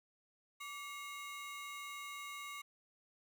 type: ring-modulated tone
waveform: 35% pulse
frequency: 1661 Hz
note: G#6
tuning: in tune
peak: -40 dBFS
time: 0.6-2.62 s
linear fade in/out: 10 ms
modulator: 504 Hz
effects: none